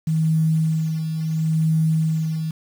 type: tone with tremolo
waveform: sine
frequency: 159.2 Hz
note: D#3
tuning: 40 cents sharp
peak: -15 dBFS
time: 0.07-2.51 s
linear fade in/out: 5 ms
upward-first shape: sine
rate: 0.73 Hz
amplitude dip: 55%
effects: 7-bit